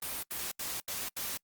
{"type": "noise bursts", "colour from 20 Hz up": "white", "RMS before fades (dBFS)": -37, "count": 5, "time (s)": [0.02, 1.374], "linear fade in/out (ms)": 5, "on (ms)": 210, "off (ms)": 76, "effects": ["noise-tail reverb RT60 0.1 s tail -26 dB re dry", "Opus 32 kbps"]}